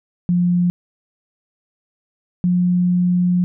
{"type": "tone pair in turn", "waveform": "sine", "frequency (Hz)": [176.5, 178.55], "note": ["F3", "F3"], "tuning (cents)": [19, 39], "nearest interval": "unison", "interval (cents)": 20, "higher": "second", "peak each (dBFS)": -13, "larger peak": "neither", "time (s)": [[0.29, 0.7], [2.44, 3.44]], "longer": "second", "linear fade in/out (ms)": 0, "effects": []}